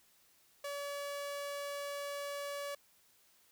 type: tone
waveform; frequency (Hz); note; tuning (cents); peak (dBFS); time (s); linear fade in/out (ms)
sawtooth; 570; C#5; +48; -35; 0.64-2.75; 5
effects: white hiss -68 dBFS RMS until 3.51 s